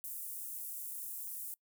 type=high-pass noise; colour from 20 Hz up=pink; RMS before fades=-43 dBFS; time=0.04-1.54 s; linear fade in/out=0 ms; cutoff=10000 Hz; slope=24 dB/octave; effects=noise-tail reverb RT60 0.1 s tail -24 dB re dry